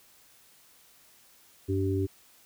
harmonic tone, 96.3 Hz, G2, 30 cents flat, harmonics 1 / 3 / 4, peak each -28 / -31 / -30 dBFS, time 1.68-2.07 s, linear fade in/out 20 ms, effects white hiss -59 dBFS RMS until 2.45 s

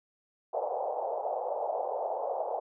pink band-pass noise, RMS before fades -33 dBFS, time 0.53-2.6 s, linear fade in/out 10 ms, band 500 to 840 Hz, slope 48 dB/octave, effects none

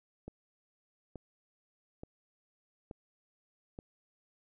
click train, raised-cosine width 2 ms, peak -30 dBFS, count 5, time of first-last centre 0.28-3.789 s, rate 1.14 Hz, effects none

